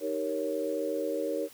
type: chord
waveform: sine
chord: Eb dominant seventh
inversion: none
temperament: equal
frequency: 311.1 / 392 / 466.2 / 554.4 Hz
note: Eb4 / G4 / Bb4 / Db5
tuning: 0 / 0 / 0 / 0 cents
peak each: -35 / -37 / -33 / -33 dBFS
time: 0-1.49 s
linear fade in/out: 50 ms
effects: white hiss -53 dBFS RMS until 1.53 s